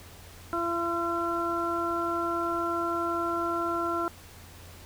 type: harmonic tone with a mistuned harmonic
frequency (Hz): 339.4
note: F4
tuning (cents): -49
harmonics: 1 / 2 / 3 / 4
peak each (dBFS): -31 / -34 / -35 / -30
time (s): 0.53-4.08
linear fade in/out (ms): 0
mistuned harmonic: 3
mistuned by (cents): +17
effects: added 87 Hz sine -50 dBFS peak until 4.85 s + pink hiss -50 dBFS RMS until 4.85 s